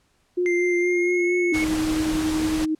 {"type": "tone with vibrato", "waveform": "sine", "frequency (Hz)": 353.9, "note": "F4", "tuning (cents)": 23, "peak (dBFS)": -19, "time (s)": [0.37, 1.53], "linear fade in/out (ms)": 10, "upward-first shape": "sine", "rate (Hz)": 4.3, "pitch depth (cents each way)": 21}
{"type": "tone with pitch glide", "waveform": "triangle", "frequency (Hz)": [2093, 2198], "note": ["C7", "C#7"], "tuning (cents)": [0, -15], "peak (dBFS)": -23, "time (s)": [0.46, 1.64], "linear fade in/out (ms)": 0, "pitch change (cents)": 85, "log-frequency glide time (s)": [0.76, 1.33]}
{"type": "tone with tremolo", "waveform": "sine", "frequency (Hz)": 313, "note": "D#4", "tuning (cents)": 10, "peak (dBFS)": -19, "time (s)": [1.52, 2.75], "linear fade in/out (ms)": 5, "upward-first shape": "triangle", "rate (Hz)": 11, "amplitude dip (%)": 35}
{"type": "noise", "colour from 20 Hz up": "pink", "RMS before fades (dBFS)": -30, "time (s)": [1.53, 2.66], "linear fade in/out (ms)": 20}
{"effects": ["pink hiss -65 dBFS RMS until 2.79 s", "low-pass 10000 Hz 12 dB/octave"]}